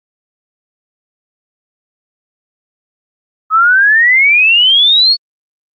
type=exponential sweep; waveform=sine; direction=up; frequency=1261 to 4464 Hz; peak=-5 dBFS; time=3.5-5.17 s; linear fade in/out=50 ms; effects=Opus 24 kbps